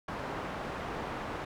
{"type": "low-pass noise", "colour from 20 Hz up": "white", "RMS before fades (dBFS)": -38, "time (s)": [0.08, 1.45], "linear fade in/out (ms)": 5, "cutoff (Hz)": 1100, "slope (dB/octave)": 12, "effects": []}